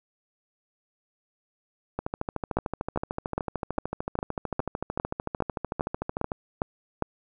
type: two click trains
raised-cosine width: 1 ms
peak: -15 / -11 dBFS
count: 59 / 12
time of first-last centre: 1.99-6.318 / 2.57-7.023 s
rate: 13.4 / 2.47 Hz
effects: none